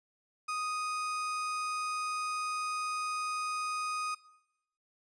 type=tone; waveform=35% pulse; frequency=1244.5 Hz; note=D#6; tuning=in tune; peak=-31 dBFS; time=0.48-4.15 s; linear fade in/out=10 ms; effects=noise-tail reverb RT60 0.9 s tail -20 dB re dry + resampled to 22050 Hz